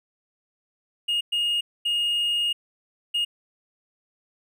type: tone bursts at uneven times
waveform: triangle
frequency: 2854 Hz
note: F7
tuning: 37 cents sharp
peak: -19 dBFS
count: 4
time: 1.08-1.21 / 1.32-1.61 / 1.85-2.53 / 3.14-3.25 s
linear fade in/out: 10 ms
effects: tanh soft clip ceiling -15 dBFS